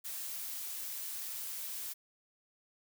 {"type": "noise", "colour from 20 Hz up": "blue", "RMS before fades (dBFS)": -41, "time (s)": [0.04, 1.94], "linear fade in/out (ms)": 20, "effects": []}